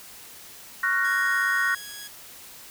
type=chord; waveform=sine; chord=Gb major seventh; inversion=second; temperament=equal with one note detuned; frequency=1108.7 / 1396.9 / 1493.7 / 1864.7 Hz; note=Db6 / F6 / Gb6 / Bb6; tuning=0 / 0 / +16 / 0 cents; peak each=-30 / -30 / -25 / -24 dBFS; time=0.83-1.75 s; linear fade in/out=5 ms
type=tone; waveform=10% pulse; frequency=1661.2 Hz; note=G#6; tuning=in tune; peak=-29 dBFS; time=1.04-2.08 s; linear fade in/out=10 ms
effects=white hiss -45 dBFS RMS until 2.7 s